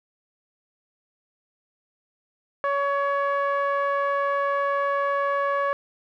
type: tone with low-pass filter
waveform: sawtooth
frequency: 562 Hz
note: C#5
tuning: 24 cents sharp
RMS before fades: -24 dBFS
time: 2.64-5.73 s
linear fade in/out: 0 ms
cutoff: 1400 Hz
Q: 3.9
effects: none